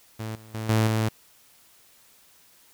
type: tone with level steps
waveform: sawtooth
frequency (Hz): 110.2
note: A2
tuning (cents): +3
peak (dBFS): -27 / -42 / -26 / -15 / -18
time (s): 0.19-1.09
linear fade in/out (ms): 10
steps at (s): 0.35 / 0.54 / 0.69 / 0.87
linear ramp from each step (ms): 5
effects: white hiss -57 dBFS RMS until 2.73 s